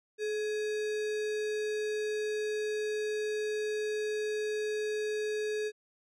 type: tone with sample-and-hold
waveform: sine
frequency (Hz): 426.5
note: G#4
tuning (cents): +46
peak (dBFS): -30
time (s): 0.18-5.72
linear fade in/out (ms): 50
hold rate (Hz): 2100
effects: low-pass 7000 Hz 12 dB/octave